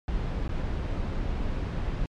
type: noise with dropouts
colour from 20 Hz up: brown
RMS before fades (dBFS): -29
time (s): 0.08-2.06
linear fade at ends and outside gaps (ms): 1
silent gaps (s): 0.479-0.491
effects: low-pass 4000 Hz 12 dB/octave + MP3 96 kbps